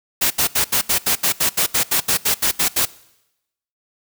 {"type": "noise bursts", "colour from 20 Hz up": "white", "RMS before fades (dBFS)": -17, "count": 16, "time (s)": [0.21, 2.855], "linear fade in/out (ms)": 10, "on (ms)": 95, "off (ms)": 75, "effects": ["noise-tail reverb RT60 0.9 s tail -21 dB re dry"]}